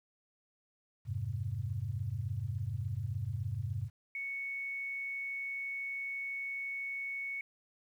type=chord; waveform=sine; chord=F minor; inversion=none; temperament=equal; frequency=87.31 / 103.83 / 130.81 Hz; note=F2 / Ab2 / C3; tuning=0 / 0 / 0 cents; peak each=-41 / -36 / -39 dBFS; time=1.05-3.9 s; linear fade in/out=50 ms
type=tone; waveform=sine; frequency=2217 Hz; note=C#7; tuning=in tune; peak=-36 dBFS; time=4.15-7.41 s; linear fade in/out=2 ms
effects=11-bit